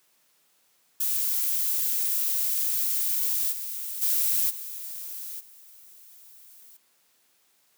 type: noise with level steps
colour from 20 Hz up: violet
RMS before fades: -26 / -34 / -24 / -37 / -51 dBFS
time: 1-6.77 s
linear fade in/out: 5 ms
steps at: 3.51 / 4.01 / 4.49 / 5.39 s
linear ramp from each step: 20 ms
effects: white hiss -66 dBFS RMS until 7.77 s + high-pass 150 Hz 12 dB/octave